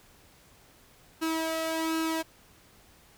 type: tone with flanger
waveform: sawtooth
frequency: 322.9 Hz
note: E4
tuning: 36 cents flat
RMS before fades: -30 dBFS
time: 1.21-2.23 s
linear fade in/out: 20 ms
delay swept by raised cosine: 0.72 to 1.49 ms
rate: 1.3 Hz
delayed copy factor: +0.6
effects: pink hiss -58 dBFS RMS until 3.17 s